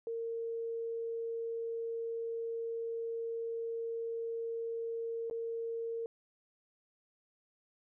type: tone with dropouts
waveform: sine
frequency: 459.2 Hz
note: A#4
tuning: 26 cents flat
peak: -35 dBFS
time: 0.07-6.06 s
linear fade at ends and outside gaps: 1 ms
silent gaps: 5.299-5.31 s
effects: none